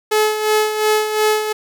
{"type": "tone with tremolo", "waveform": "sawtooth", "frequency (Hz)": 428.7, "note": "A4", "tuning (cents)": -45, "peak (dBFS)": -8, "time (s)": [0.11, 1.53], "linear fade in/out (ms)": 10, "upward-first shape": "sine", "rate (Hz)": 2.8, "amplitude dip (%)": 60, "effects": []}